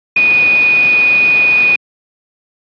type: tone in noise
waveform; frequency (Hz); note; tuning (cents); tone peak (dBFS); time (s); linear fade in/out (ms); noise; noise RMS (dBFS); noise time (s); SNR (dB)
sine; 2471; D#7; -13; -7; 0.16-1.76; 5; pink; -23; 0.16-1.76; +13
effects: high-pass 200 Hz 12 dB/octave + resampled to 11025 Hz